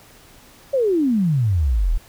sine exponential sweep, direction down, 569 to 34.61 Hz, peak -15 dBFS, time 0.73-1.98 s, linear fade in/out 10 ms, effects pink hiss -48 dBFS RMS until 2.08 s

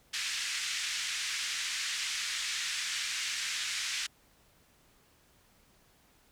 pink band-pass noise, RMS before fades -35 dBFS, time 0.13-4.07 s, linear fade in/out 10 ms, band 1800 to 7700 Hz, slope 24 dB/octave, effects pink hiss -65 dBFS RMS until 6.31 s

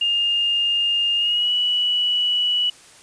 sine tone with pitch glide, 2821 to 2944 Hz, F7 to F#7, +17 to -9 cents, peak -17 dBFS, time 0.01-2.7 s, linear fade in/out 5 ms, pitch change +74 cents, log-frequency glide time 1.16-1.52 s, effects white hiss -47 dBFS RMS until 3.02 s + resampled to 22050 Hz

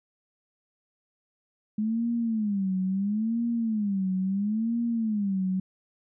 sine tone with vibrato, 209.6 Hz, G#3, 16 cents sharp, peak -24 dBFS, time 1.78-5.6 s, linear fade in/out 5 ms, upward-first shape sine, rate 0.74 Hz, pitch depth 200 cents each way, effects none

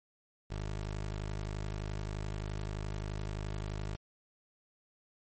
20% pulse tone, 51.6 Hz, G#1, 10 cents flat, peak -31 dBFS, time 0.5-3.96 s, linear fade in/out 10 ms, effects MP3 32 kbps

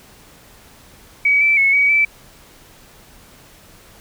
sine tone with pitch steps, 2270 / 2323 / 2195 / 2263 / 2319 Hz, C#7 / D7 / C#7 / C#7 / D7, +41 / -20 / -18 / +35 / -22 cents, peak -11 dBFS, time 1.25-2.05 s, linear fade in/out 5 ms, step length 160 ms, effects pink hiss -46 dBFS RMS until 4 s

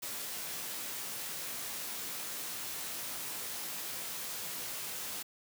white noise with comb filter, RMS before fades -40 dBFS, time 0.02-5.23 s, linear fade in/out 10 ms, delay 18 ms, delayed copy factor +0.5, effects high-pass 100 Hz 12 dB/octave

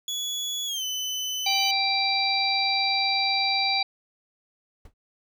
30% pulse tone with pitch glide, 3390 to 3020 Hz, G#7 to F#7, +35 to +35 cents, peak -25 dBFS, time 0.08-1.71 s, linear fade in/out 2 ms, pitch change -200 cents, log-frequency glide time 0.66-0.84 s
harmonic tone, 784 Hz, G5, in tune, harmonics 1 / 3 / 5 / 6, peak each -27 / -27 / -27 / -27 dBFS, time 1.46-3.83 s, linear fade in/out 5 ms
brown noise with exponential decay, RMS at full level -37 dBFS, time 4.85-4.94 s, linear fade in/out 5 ms, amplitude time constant 18 ms
effects none

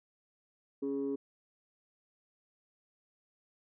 sine tone pair together, 277.2 / 415.3 Hz, C#4 / G#4, 0 / 0 cents, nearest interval perfect fifth, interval 700 cents, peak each -33 / -34 dBFS, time 0.82-1.16 s, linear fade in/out 10 ms, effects tanh soft clip ceiling -27 dBFS

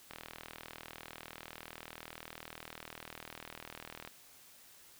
click train, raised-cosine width 0.3 ms, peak -28 dBFS, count 160, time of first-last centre 0.11-4.075 s, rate 40.1 Hz, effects white hiss -59 dBFS RMS until 4.99 s

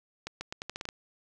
accelerating click train, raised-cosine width 0.2 ms, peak -19 dBFS, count 9, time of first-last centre 0.27-0.889 s, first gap 140 ms, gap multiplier 0.82, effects none

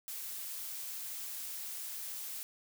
blue noise, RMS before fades -42 dBFS, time 0.08-2.43 s, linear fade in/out 0 ms, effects none

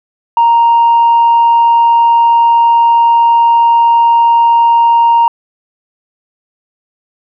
sine tone, 932.3 Hz, A#5, in tune, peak -3 dBFS, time 0.37-5.28 s, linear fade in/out 2 ms, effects tanh soft clip ceiling -2 dBFS

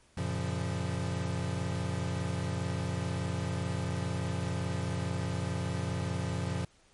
square chord, Gb major seventh, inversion none, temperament equal with one note detuned, 91.65 / 116.54 / 138.59 / 174.61 Hz, Gb2 / Bb2 / Db3 / F3, -16 / 0 / 0 / 0 cents, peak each -36 / -38 / -39 / -37 dBFS, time 0.17-6.65 s, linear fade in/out 5 ms, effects pink hiss -64 dBFS RMS until 6.93 s + MP3 48 kbps

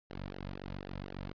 sawtooth tone with flanger, 47.35 Hz, F#1, 41 cents sharp, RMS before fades -43 dBFS, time 0.1-1.33 s, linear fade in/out 0 ms, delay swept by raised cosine 0.82 to 2.72 ms, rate 4 Hz, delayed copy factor -1, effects resampled to 11025 Hz

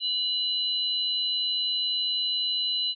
sine tone pair together, 2934 / 4006 Hz, F#7 / B7, -15 / +24 cents, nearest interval perfect fourth, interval 539 cents, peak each -29 / -26 dBFS, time 0-2.95 s, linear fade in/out 50 ms, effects none

